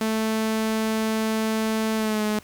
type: tone with pitch glide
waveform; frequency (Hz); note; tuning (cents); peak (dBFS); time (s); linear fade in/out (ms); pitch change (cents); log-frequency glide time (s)
sawtooth; 220 to 212.4; A3 to G#3; 0 to +39; -18; 0.01-2.39; 2; -61; 1.96-2.23
effects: pink hiss -50 dBFS RMS until 2.43 s